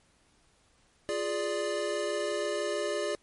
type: chord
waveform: square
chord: D diminished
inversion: first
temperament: equal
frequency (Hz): 349.2 / 415.3 / 587.3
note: F4 / Ab4 / D5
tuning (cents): 0 / 0 / 0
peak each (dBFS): -37 / -34 / -33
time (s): 1.09-3.15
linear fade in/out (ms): 0
effects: pink hiss -66 dBFS RMS until 3.22 s + MP3 48 kbps

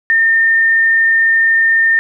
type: tone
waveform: sine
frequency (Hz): 1814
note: A#6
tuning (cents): -48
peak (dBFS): -8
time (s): 0.1-1.99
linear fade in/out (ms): 0
effects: none

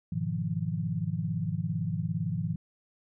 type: chord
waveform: sine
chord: F half-diminished seventh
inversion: first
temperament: equal with one note detuned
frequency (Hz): 103.83 / 123.47 / 157.01 / 174.61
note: Ab2 / Cb3 / Eb3 / F3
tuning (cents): 0 / 0 / +16 / 0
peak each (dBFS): -35 / -37 / -32 / -33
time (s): 0.12-2.56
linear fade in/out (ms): 5
effects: none

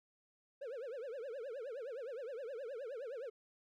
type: tone with vibrato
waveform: triangle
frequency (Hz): 502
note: B4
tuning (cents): +28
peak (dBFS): -40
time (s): 0.61-3.3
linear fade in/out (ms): 10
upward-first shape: triangle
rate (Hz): 9.6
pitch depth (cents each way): 290
effects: none

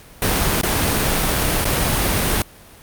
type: noise with dropouts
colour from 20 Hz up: pink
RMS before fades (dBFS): -18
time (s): 0.22-2.42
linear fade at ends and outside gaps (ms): 1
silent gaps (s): 0.613-0.633 / 1.644-1.653
effects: pink hiss -44 dBFS RMS until 2.82 s + Opus 48 kbps

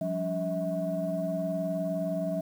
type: tone cluster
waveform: sine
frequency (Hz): 175.9 / 195.3 / 282.7 / 645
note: F3 / G3 / C#4 / E5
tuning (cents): +13 / -6 / +34 / -38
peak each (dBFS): -32 / -37 / -36 / -30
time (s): 0.01-2.41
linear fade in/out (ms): 5
effects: tanh soft clip ceiling -20 dBFS + 9-bit

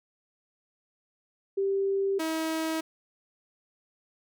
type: tone pair in turn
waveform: sine / sawtooth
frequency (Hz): 392 / 320.4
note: G4 / E4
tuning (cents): 0 / -49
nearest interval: minor third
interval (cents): 349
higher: first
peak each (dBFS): -24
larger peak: neither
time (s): 1.57-2.19 / 2.19-2.81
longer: neither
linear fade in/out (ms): 10
effects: none

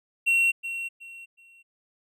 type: tone with echo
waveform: triangle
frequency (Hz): 2730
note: F7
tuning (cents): -40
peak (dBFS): -17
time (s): 0.26-0.52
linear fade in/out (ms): 20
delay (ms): 370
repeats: 3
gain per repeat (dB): -11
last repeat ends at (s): 1.63
effects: none

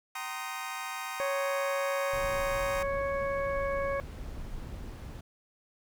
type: chord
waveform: 25% pulse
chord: C minor seventh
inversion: second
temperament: equal with one note detuned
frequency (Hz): 767.9 / 932.3 / 1046.5 / 1244.5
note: G5 / Bb5 / C6 / Eb6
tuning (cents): -36 / 0 / 0 / 0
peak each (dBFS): -38 / -38 / -38 / -36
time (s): 0.15-2.83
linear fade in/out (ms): 5
type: harmonic tone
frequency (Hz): 554.4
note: C#5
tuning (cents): 0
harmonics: 1 / 2 / 3 / 4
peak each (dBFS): -30 / -36 / -40 / -42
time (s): 1.2-4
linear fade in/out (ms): 0
type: noise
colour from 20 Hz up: brown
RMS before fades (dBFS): -40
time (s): 2.13-5.21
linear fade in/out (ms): 5
effects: none

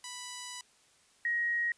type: tone pair in turn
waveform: 5% pulse / sine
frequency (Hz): 987.8 / 1887.5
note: B5 / A#6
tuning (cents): 0 / +21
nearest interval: major seventh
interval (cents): 1121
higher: second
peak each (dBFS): -28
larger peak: neither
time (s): 0.04-0.61 / 1.25-1.72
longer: first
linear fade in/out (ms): 2
effects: white hiss -65 dBFS RMS until 1.77 s + resampled to 22050 Hz

